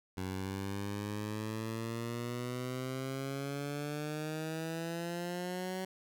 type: exponential sweep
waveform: 15% pulse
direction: up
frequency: 92.5 to 188.4 Hz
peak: -30 dBFS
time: 0.17-5.85 s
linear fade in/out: 5 ms
effects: none

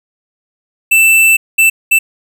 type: tone bursts at uneven times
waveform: square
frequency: 2660 Hz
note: E7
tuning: 15 cents sharp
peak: -6 dBFS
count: 3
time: 0.91-1.37 / 1.58-1.7 / 1.91-1.99 s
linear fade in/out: 10 ms
effects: none

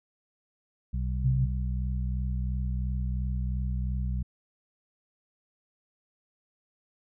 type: harmonic tone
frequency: 62.9 Hz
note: B1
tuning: 32 cents sharp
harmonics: 1 / 2 / 3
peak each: -28 / -34 / -38 dBFS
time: 0.93-4.23 s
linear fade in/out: 10 ms
type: tone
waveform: sine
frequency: 129.9 Hz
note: C3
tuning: 12 cents flat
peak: -22 dBFS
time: 1.24-1.46 s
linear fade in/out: 20 ms
effects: none

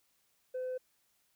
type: tone with tanh clipping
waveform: triangle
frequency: 510 Hz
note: C5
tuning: 44 cents flat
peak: -35 dBFS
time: 0.54-0.78 s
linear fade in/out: 10 ms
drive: 6 dB
effects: white hiss -74 dBFS RMS until 1.35 s

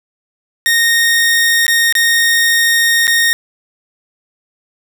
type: tone with dropouts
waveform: sawtooth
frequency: 1853 Hz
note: A#6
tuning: 11 cents flat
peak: -6 dBFS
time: 0.66-3.33 s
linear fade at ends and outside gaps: 0 ms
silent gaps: 1.666-1.68 / 1.925-1.952 / 3.07-3.078 s
effects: none

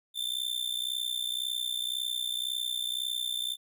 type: tone with amplitude modulation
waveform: 45% pulse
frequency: 3550 Hz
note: A7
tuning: 15 cents sharp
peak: -27 dBFS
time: 0.14-3.57 s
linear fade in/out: 50 ms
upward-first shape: sine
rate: 61.9 Hz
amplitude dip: 85%
effects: none

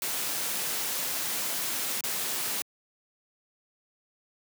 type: noise with dropouts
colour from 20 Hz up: white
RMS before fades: -31 dBFS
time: 0.02-2.62 s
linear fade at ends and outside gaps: 1 ms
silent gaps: 2.008-2.038 s
effects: high-pass 150 Hz 12 dB/octave

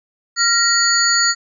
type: tone cluster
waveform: sine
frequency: 1384 / 1884 / 4388 / 4605 / 6840 Hz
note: F6 / A#6 / C#8 / D8 / A8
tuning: -16 / +18 / -18 / -35 / -50 cents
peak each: -19 dBFS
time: 0.36-1.35 s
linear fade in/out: 50 ms
effects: none

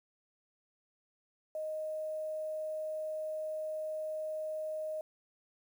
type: tone with quantisation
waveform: sine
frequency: 622.3 Hz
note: D#5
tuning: in tune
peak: -35 dBFS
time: 1.55-5.01 s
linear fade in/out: 2 ms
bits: 10
effects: none

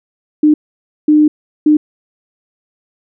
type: tone bursts at uneven times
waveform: sine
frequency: 302.5 Hz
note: D#4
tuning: 49 cents flat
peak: -5 dBFS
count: 3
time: 0.43-0.54 / 1.08-1.28 / 1.66-1.77 s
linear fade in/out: 5 ms
effects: none

